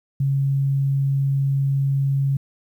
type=tone; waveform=sine; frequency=137.6 Hz; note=C#3; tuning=12 cents flat; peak=-17 dBFS; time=0.2-2.37 s; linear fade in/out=5 ms; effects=9-bit